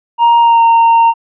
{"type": "tone with pitch glide", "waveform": "triangle", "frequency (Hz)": [937, 920.9], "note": ["A#5", "A#5"], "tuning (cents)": [9, -21], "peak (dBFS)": -3, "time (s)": [0.18, 1.14], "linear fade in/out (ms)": 50, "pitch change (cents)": -30, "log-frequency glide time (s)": [0.39, 0.62], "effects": ["resampled to 8000 Hz"]}